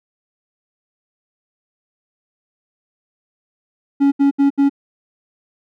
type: tone bursts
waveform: triangle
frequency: 279.5 Hz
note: C#4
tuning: 14 cents sharp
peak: -8 dBFS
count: 4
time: 4-4.696 s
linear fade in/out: 20 ms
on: 120 ms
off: 72 ms
effects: none

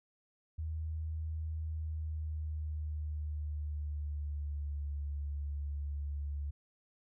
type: tone with pitch glide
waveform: sine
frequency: 79 to 72.03 Hz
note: D#2 to D2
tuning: +27 to -33 cents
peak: -35 dBFS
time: 0.58-6.51 s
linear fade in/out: 10 ms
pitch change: -160 cents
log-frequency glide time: 1.65-4.92 s
effects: none

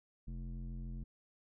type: tone with low-pass filter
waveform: square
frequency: 43.65 Hz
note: F1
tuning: in tune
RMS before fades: -43 dBFS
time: 0.27-1.04 s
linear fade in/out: 10 ms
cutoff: 200 Hz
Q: 2.3
effects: none

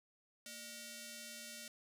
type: ring-modulated tone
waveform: 5% pulse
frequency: 830.6 Hz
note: G#5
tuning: in tune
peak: -33 dBFS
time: 0.46-1.68 s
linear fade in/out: 2 ms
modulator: 1060 Hz
effects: none

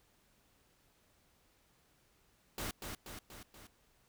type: noise with echo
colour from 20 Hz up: pink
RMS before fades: -40 dBFS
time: 2.58-2.71 s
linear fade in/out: 2 ms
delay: 240 ms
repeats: 4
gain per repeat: -4 dB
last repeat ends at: 3.67 s
effects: pink hiss -71 dBFS RMS until 4.08 s

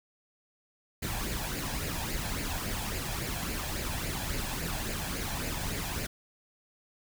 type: noise with flanger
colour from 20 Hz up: pink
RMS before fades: -34 dBFS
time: 1.02-6.07 s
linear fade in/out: 10 ms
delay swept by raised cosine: 0.42 to 1.24 ms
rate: 3.6 Hz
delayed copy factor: +0.55
effects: none

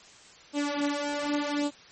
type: tone with flanger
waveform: sawtooth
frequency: 290.2 Hz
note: D4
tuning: 21 cents flat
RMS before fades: -29 dBFS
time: 0.53-1.71 s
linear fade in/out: 50 ms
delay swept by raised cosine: 0.25 to 5.65 ms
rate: 0.88 Hz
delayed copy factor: +0.75
effects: white hiss -52 dBFS RMS until 1.91 s + MP3 32 kbps

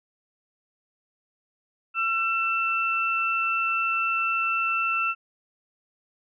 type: tone pair together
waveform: sine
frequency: 1348 / 2670 Hz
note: E6 / E7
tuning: +38 / +22 cents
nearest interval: octave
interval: 1184 cents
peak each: -25 dBFS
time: 1.94-5.15 s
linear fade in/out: 50 ms
effects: none

